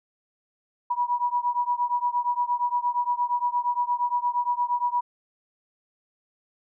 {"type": "beating tone pair", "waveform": "sine", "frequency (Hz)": [967, 975.6], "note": ["B5", "B5"], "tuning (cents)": [-37, -21], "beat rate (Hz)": 8.6, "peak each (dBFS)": [-25, -26], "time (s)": [0.9, 5.01], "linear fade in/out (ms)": 10, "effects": []}